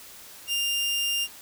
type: tone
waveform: sawtooth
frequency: 2800 Hz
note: F7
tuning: 4 cents sharp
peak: -21 dBFS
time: 0.47-1.28 s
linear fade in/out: 50 ms
effects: white hiss -46 dBFS RMS until 1.41 s